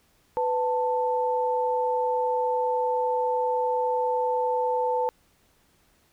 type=tone pair together; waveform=sine; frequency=498.6 / 885 Hz; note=B4 / A5; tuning=+16 / +10 cents; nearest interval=minor seventh; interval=994 cents; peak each=-25 dBFS; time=0.37-5.09 s; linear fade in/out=0 ms; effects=pink hiss -64 dBFS RMS until 6.12 s